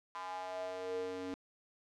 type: tone with high-pass filter sweep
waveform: square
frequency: 92.5 Hz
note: F#2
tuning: in tune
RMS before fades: -41 dBFS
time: 0.15-1.34 s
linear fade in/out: 0 ms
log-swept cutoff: 1000 to 320 Hz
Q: 6.1
effects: low-pass 6000 Hz 12 dB/octave